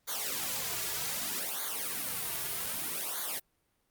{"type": "noise with flanger", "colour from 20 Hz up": "white", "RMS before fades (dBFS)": -35, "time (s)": [0.07, 3.4], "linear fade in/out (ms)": 20, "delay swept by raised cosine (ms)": [0.37, 3.87], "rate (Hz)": 0.64, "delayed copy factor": -1, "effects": ["pink hiss -75 dBFS RMS until 3.9 s", "Opus 48 kbps"]}